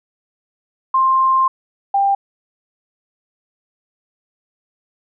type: tone pair in turn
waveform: sine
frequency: 1054 / 793.3 Hz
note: C6 / G5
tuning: +12 / +20 cents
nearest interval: perfect fourth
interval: 492 cents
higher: first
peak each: -11 / -12 dBFS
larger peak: first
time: 0.94-1.48 / 1.94-2.15 s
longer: first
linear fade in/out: 5 ms
effects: none